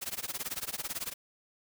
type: noise with tremolo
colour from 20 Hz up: white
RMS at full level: -34 dBFS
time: 0.01-1.14 s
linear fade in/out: 20 ms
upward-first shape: sine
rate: 18 Hz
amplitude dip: 95%
effects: none